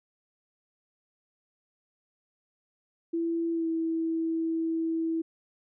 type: tone with pitch glide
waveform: sine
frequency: 333.6 to 326.5 Hz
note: E4 to E4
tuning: +21 to -17 cents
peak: -26 dBFS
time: 3.13-5.22 s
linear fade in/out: 10 ms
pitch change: -38 cents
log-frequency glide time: 3.52-3.67 s
effects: none